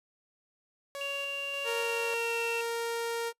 sawtooth tone with tremolo, 560 Hz, C#5, 18 cents sharp, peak -33 dBFS, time 0.95-2.14 s, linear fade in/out 0 ms, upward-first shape square, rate 1.7 Hz, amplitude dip 30%
sine tone with pitch glide, 2779 to 2709 Hz, F7 to E7, -9 to +47 cents, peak -33 dBFS, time 1.01-2.61 s, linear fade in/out 2 ms, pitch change -44 cents, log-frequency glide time 1.74-2.42 s
sawtooth tone, 464.4 Hz, A#4, 7 cents flat, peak -27 dBFS, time 1.64-3.33 s, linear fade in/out 50 ms
effects noise-tail reverb RT60 0.1 s tail -25 dB re dry + resampled to 32000 Hz

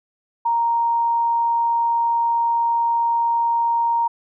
sine tone, 932.3 Hz, A#5, in tune, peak -16 dBFS, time 0.45-4.08 s, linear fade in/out 10 ms, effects none

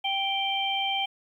harmonic tone, 784 Hz, G5, in tune, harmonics 1 / 3 / 4, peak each -29 / -32 / -28 dBFS, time 0.04-1.06 s, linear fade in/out 10 ms, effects 10-bit

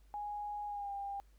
sine tone with pitch glide, 828 to 798.9 Hz, G#5 to G5, -5 to +33 cents, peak -38 dBFS, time 0.14-1.2 s, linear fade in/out 0 ms, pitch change -62 cents, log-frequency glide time 0.67-0.92 s, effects added 50 Hz sine -60 dBFS peak until 1.38 s + pink hiss -74 dBFS RMS until 1.38 s

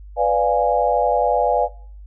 sine chord, B diminished seventh, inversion none, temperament equal with one note detuned, 497.9 / 587.3 / 698.5 / 830.6 Hz, B4 / D5 / F5 / Ab5, +14 / 0 / 0 / 0 cents, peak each -20 dBFS, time 0.16-1.69 s, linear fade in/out 50 ms, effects noise-tail reverb RT60 0.5 s tail -20 dB re dry + added 50 Hz sine -36 dBFS peak until 2.06 s

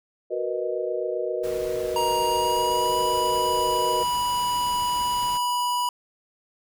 sine chord, B major seventh, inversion second, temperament equal, 370 / 466.2 / 493.9 / 622.3 Hz, F#4 / A#4 / B4 / D#5, 0 / 0 / 0 / 0 cents, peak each -30 dBFS, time 0.3-4.04 s, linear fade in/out 20 ms
pink noise, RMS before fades -40 dBFS, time 1.43-5.38 s, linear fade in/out 10 ms
square tone with pitch glide, 943 to 979.1 Hz, A#5 to B5, +20 to -15 cents, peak -23 dBFS, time 1.96-5.89 s, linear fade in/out 2 ms, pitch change +65 cents, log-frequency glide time 2.27-2.98 s
effects none

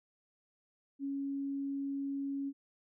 sine tone, 277.2 Hz, C#4, in tune, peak -34 dBFS, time 0.99-2.53 s, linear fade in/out 50 ms, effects none

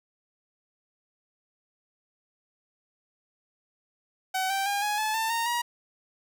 sawtooth tone with pitch steps, 755 / 780.7 / 807.3 / 834.8 / 863.3 / 892.7 / 923.1 / 954.5 Hz, F#5 / G5 / G#5 / G#5 / A5 / A5 / A#5 / A#5, +35 / -7 / -49 / +9 / -33 / +25 / -17 / +41 cents, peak -22 dBFS, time 4.34-5.62 s, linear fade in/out 10 ms, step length 160 ms, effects none

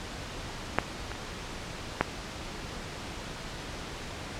clicks, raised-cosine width 0.5 ms, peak -6 / -20 / -24 / -6 dBFS, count 4, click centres 0.786 / 1.117 / 1.153 / 2.01 s, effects pink hiss -39 dBFS RMS until 4.39 s + low-pass 6000 Hz 12 dB/octave

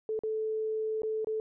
sine tone with dropouts, 436.8 Hz, A4, 13 cents flat, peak -29 dBFS, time 0.09-1.4 s, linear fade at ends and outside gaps 1 ms, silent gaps 0.191-0.235 / 1.02-1.033 / 1.246-1.271 s, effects none

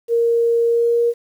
sine tone with pitch glide, 466.2 to 471.3 Hz, A#4 to A#4, 0 to +19 cents, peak -13 dBFS, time 0.08-1.14 s, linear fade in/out 50 ms, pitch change +19 cents, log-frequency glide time 0.66-1.02 s, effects 8-bit

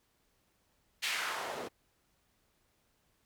white noise with band-pass filter sweep, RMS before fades -37 dBFS, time 1.02-1.69 s, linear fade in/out 20 ms, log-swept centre 2900 to 360 Hz, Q 1.4, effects pink hiss -74 dBFS RMS until 3.25 s

